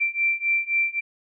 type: beating tone pair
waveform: sine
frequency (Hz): 2349 / 2352.8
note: D7 / D7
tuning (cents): 0 / +3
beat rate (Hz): 3.8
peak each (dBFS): -24 / -23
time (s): 0-1.01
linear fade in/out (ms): 20
effects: none